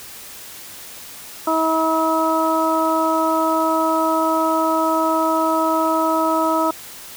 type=harmonic tone; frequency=321.4 Hz; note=E4; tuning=44 cents flat; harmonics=1 / 2 / 3 / 4; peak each=-21 / -21 / -21 / -21 dBFS; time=1.47-6.71 s; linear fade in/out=5 ms; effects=white hiss -37 dBFS RMS until 7.16 s